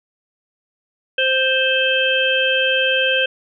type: harmonic tone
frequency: 523.3 Hz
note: C5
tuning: in tune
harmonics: 1 / 3 / 5 / 6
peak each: -20 / -20 / -20 / -20 dBFS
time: 1.18-3.26 s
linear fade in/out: 5 ms
effects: none